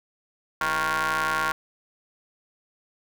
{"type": "ring-modulated tone", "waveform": "sawtooth", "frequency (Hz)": 152.4, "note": "D#3", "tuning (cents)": -36, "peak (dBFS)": -16, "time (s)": [0.61, 1.52], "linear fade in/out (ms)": 2, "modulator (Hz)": 1250, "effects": []}